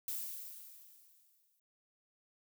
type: noise with exponential decay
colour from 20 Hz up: violet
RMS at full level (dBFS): -38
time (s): 0.08-1.6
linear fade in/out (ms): 2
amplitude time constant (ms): 330
effects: none